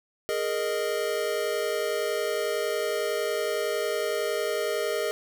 square chord, Ab suspended second, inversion none, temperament equal with one note detuned, 415.3 / 466.2 / 617.6 Hz, Ab4 / Bb4 / Eb5, 0 / 0 / -13 cents, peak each -31 dBFS, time 0.29-5.11 s, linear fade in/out 0 ms, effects none

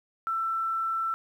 sine tone, 1335 Hz, E6, 22 cents sharp, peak -26 dBFS, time 0.27-1.14 s, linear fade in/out 0 ms, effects 10-bit

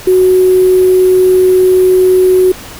sine tone with sample-and-hold, 370 Hz, F#4, in tune, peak -4 dBFS, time 0.07-2.52 s, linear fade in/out 5 ms, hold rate 11025 Hz, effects pink hiss -29 dBFS RMS until 2.79 s

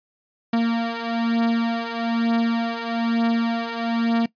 45% pulse beating tone pair, 230.4 / 231.5 Hz, A#3 / A#3, -20 / -12 cents, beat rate 1.1 Hz, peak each -24 / -22 dBFS, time 0.53-4.26 s, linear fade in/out 5 ms, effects noise-tail reverb RT60 0.1 s tail -20 dB re dry + resampled to 11025 Hz

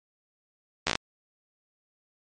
slowing click train, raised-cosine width 0.2 ms, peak -6 dBFS, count 6, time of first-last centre 0.87-0.954 s, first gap 12 ms, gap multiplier 1.17, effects MP3 48 kbps

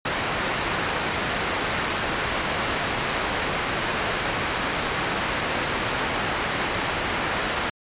white low-pass noise, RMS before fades -26 dBFS, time 0.05-7.7 s, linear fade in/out 5 ms, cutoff 2100 Hz, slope 12 dB/octave, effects resampled to 8000 Hz

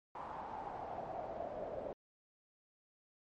brown noise with band-pass filter sweep, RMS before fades -44 dBFS, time 0.15-1.93 s, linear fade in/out 2 ms, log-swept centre 930 to 570 Hz, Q 5.3, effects MP3 48 kbps

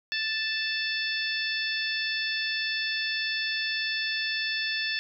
harmonic tone with a mistuned harmonic, 880 Hz, A5, in tune, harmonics 2 / 3 / 4 / 5 / 6, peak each -31 / -33 / -34 / -35 / -36 dBFS, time 0.12-4.99 s, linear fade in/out 0 ms, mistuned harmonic 5, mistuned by +15 cents, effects none

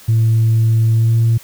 sine tone with pitch glide, 112.5 to 114.6 Hz, A2 to A#2, +39 to -29 cents, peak -8 dBFS, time 0.08-1.38 s, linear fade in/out 10 ms, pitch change +32 cents, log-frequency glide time 0.92-1.17 s, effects tanh soft clip ceiling -7 dBFS + white hiss -41 dBFS RMS until 1.43 s

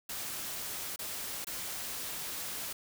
white noise with dropouts, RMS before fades -39 dBFS, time 0.09-2.73 s, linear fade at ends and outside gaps 5 ms, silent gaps 0.961-0.99 / 1.446-1.469 s, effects none

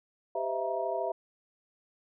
sine tone cluster, 393.4 / 513 / 637 / 670 / 946 Hz, G4 / C5 / D#5 / E5 / A#5, +6 / -34 / +41 / +28 / +25 cents, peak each -37 / -37 / -37 / -32 / -38 dBFS, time 0.35-1.12 s, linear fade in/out 5 ms, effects none

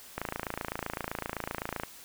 click train, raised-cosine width 0.5 ms, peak -17 dBFS, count 47, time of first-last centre 0.18-1.835 s, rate 27.8 Hz, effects white hiss -50 dBFS RMS until 2.04 s

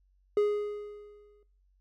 triangle tone with exponential decay, 415.3 Hz, G#4, in tune, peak -19 dBFS, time 0.37-1.43 s, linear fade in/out 2 ms, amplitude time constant 230 ms, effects noise-tail reverb RT60 0.5 s tail -21 dB re dry + added 47 Hz sine -64 dBFS peak until 1.8 s

